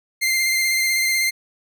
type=tone with vibrato; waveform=sawtooth; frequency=2093 Hz; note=C7; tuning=in tune; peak=-14 dBFS; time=0.21-1.31 s; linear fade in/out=20 ms; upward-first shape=square; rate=16 Hz; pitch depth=15 cents each way; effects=none